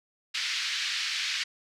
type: band-pass noise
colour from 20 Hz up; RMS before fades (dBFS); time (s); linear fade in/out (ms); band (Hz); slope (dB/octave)
white; -31; 0.34-1.44; 10; 1700 to 4800; 24
effects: none